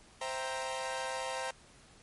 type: chord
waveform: sawtooth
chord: C dominant seventh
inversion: none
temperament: equal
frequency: 523.3 / 659.3 / 784 / 932.3 Hz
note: C5 / E5 / G5 / Bb5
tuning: 0 / 0 / 0 / 0 cents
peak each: -35 / -40 / -38 / -36 dBFS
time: 0.21-1.51 s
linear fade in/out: 5 ms
effects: pink hiss -59 dBFS RMS until 2.02 s + MP3 48 kbps